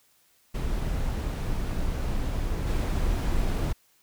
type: noise with level steps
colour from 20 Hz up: brown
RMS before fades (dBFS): -28 / -25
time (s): 0.54-3.73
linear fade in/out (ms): 10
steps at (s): 2.67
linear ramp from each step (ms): 2
effects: white hiss -64 dBFS RMS until 4.02 s